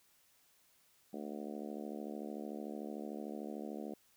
harmonic tone, 73.42 Hz, D2, in tune, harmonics 3 / 4 / 5 / 6 / 7 / 8 / 9 / 10, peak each -45 / -47 / -49 / -51 / -52 / -53 / -54 / -55 dBFS, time 1.13-3.94 s, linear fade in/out 5 ms, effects white hiss -70 dBFS RMS until 4.16 s

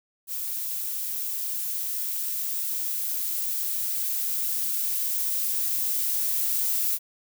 violet noise with level ramp, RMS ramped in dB -31 to -25 dBFS, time 0.27-6.99 s, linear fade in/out 50 ms, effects none

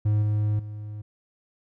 triangle tone with level steps, 105.5 Hz, G#2, 28 cents sharp, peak -17 / -19 / -31 dBFS, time 0.05-1.02 s, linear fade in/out 10 ms, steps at 0.22 / 0.59 s, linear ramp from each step 5 ms, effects none

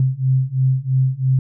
sine beating tone pair, 129.6 / 132.6 Hz, C3 / C3, -16 / +23 cents, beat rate 3 Hz, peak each -18 / -17 dBFS, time 0-1.39 s, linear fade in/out 2 ms, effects none

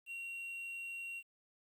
triangle tone with quantisation, 2746 Hz, F7, 30 cents flat, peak -40 dBFS, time 0.06-1.23 s, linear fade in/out 50 ms, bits 11, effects none

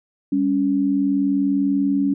sine tone pair together, 200 / 280.2 Hz, G3 / C#4, +35 / +19 cents, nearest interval tritone, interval 584 cents, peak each -23 / -17 dBFS, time 0.32-2.14 s, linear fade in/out 5 ms, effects none

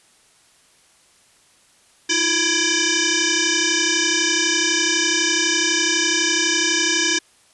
sine tone with frequency modulation, 1654 Hz, G#6, 8 cents flat, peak -16 dBFS, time 2.09-7.19 s, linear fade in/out 10 ms, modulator 668 Hz, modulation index 7.4, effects white hiss -55 dBFS RMS until 7.53 s + resampled to 24000 Hz

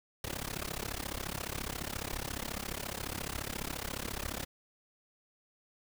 pink noise with amplitude modulation, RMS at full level -35 dBFS, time 0.24-4.45 s, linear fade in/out 2 ms, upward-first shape sine, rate 34.4 Hz, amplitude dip 95%, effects none

